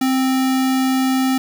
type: tone with sample-and-hold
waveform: sine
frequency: 261.6 Hz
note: C4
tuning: in tune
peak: -14 dBFS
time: 0.01-1.38 s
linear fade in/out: 5 ms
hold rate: 1050 Hz
effects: none